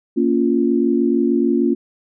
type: chord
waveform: sine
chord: Bb minor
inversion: none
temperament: just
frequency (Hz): 233.1 / 279.7 / 349.6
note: Bb3 / Db4 / F4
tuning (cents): 0 / +16 / +2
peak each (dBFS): -18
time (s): 0.16-1.75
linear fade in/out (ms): 20
effects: none